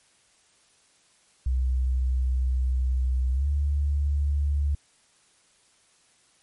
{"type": "tone with pitch glide", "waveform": "sine", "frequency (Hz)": [63.7, 71.92], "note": ["C2", "D2"], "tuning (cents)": [-46, -36], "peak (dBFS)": -21, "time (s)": [1.46, 4.75], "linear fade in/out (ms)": 5, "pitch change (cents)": 210, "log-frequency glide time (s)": [3.32, 3.47], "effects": ["white hiss -62 dBFS RMS until 6.42 s", "MP3 48 kbps"]}